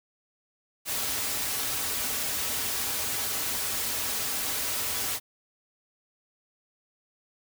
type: noise with comb filter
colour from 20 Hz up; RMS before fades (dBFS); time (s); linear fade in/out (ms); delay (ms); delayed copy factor
white; -30; 0.85-5.2; 50; 5.7; -0.55
effects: none

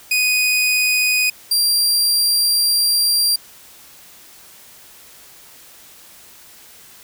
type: tone pair in turn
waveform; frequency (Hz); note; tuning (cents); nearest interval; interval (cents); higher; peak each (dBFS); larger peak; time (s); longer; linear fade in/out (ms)
sawtooth; 2489 / 4742; D#7 / D8; 0 / +16; major seventh; 1116; second; -11; neither; 0.11-1.3 / 1.51-3.36; second; 5
effects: white hiss -44 dBFS RMS until 7.03 s

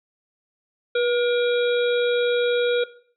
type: harmonic tone with a mistuned harmonic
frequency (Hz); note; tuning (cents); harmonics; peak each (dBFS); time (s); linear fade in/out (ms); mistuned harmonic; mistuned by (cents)
476; A#4; +36; 1 / 3 / 5 / 7 / 8; -19 / -26 / -33 / -34 / -34; 0.95-2.84; 5; 1; +31
effects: noise-tail reverb RT60 0.5 s tail -17 dB re dry

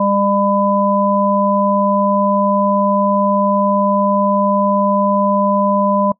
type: harmonic tone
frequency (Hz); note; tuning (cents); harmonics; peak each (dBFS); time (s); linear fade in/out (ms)
200.5; G3; +39; 1 / 3 / 5; -16 / -16 / -16; 0-6.12; 5
effects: noise-tail reverb RT60 0.1 s tail -23 dB re dry

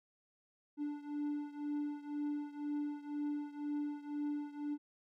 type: beating tone pair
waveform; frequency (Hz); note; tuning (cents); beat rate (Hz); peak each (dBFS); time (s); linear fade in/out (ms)
triangle; 292.6 / 294.6; D4 / D4; -6 / +6; 2; -37 / -40; 0.77-4.78; 50
effects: none

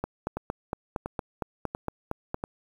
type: two click trains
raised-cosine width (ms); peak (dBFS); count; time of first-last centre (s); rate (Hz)
1; -17 / -15; 4 / 11; 0.37-2.439 / 0.04-2.344; 1.45 / 4.34
effects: 8-bit

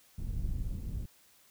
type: low-pass noise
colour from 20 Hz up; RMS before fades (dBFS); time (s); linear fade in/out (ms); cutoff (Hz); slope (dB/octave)
pink; -35; 0.18-1.06; 5; 120; 12
effects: white hiss -63 dBFS RMS until 1.5 s

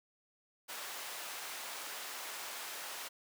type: high-pass noise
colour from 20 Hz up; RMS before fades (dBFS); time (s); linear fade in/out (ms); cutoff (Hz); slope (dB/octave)
pink; -44; 0.68-3.09; 20; 790; 12
effects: none

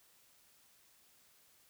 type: silence
effects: white hiss -67 dBFS RMS until 1.69 s

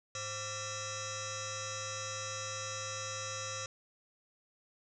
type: tone with frequency modulation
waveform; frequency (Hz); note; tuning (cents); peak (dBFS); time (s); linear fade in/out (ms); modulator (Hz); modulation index
sine; 2637; E7; 0; -37; 0.15-3.66; 2; 633; 6.5
effects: none

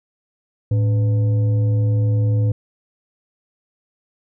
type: tone with frequency modulation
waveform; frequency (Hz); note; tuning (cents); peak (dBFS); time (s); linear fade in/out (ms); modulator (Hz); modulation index
sine; 108.5; A2; -24; -14; 0.71-2.52; 5; 390; 0.28
effects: none

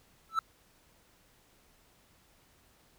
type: tone with exponential growth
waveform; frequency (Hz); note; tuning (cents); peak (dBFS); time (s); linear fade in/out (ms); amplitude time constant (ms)
triangle; 1318.5; E6; 0; -20; 0.29-0.39; 2; 20
effects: pink hiss -65 dBFS RMS until 2.98 s

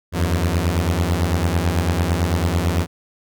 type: beating tone pair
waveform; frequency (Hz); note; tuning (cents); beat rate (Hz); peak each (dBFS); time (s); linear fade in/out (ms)
sawtooth; 81.3 / 90.3; E2 / F#2; -23 / -42; 9; -16; 0.12-2.87; 50
effects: none

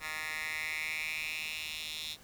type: tone with high-pass filter sweep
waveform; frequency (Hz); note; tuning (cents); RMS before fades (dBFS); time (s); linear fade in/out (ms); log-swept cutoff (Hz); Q
10% pulse; 155.56; D#3; 0; -38; 0-2.17; 50; 1600 to 3500; 4.4
effects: pink hiss -57 dBFS RMS until 2.23 s

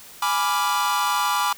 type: chord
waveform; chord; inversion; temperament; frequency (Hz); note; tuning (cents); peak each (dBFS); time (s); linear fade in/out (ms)
45% pulse; G# diminished seventh; none; equal; 830.6 / 987.8 / 1174.7 / 1396.9; G#5 / B5 / D6 / F6; 0 / 0 / 0 / 0; -27 / -24 / -24 / -29; 0.22-1.53; 5
effects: white hiss -44 dBFS RMS until 1.57 s

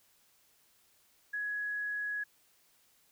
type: tone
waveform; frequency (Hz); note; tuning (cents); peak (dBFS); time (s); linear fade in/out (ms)
sine; 1675; G#6; +14; -33; 1.33-2.24; 10
effects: white hiss -68 dBFS RMS until 3.11 s

